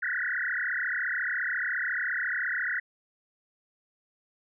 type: tone with frequency modulation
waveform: sine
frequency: 1704 Hz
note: G#6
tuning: 44 cents sharp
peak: -27 dBFS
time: 0.02-2.8 s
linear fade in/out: 10 ms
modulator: 34.3 Hz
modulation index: 7.8
effects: none